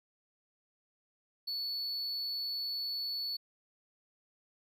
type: tone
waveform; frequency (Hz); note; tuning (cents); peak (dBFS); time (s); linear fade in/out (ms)
triangle; 4435; C#8; 0; -33; 1.47-3.37; 10
effects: none